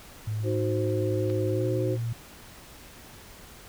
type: tone with pitch glide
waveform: sine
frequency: 107.5 to 116.55 Hz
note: A2 to A#2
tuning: -40 to 0 cents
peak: -27 dBFS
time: 0.27-2.13 s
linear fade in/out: 5 ms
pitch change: +140 cents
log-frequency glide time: 1.53-1.64 s
type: chord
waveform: sine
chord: C diminished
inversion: first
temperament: equal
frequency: 311.1 / 370 / 523.3 Hz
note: Eb4 / Gb4 / C5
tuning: 0 / 0 / 0 cents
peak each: -32 / -29 / -31 dBFS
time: 0.43-1.98 s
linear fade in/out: 50 ms
type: clicks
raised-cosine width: 0.3 ms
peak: -33 / -27 dBFS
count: 2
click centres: 1.297 / 1.301 s
effects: pink hiss -48 dBFS RMS until 3.68 s